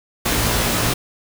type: noise with comb filter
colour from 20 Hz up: pink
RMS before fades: -19 dBFS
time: 0.25-0.94 s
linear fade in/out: 10 ms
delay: 17 ms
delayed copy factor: +0.7
effects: none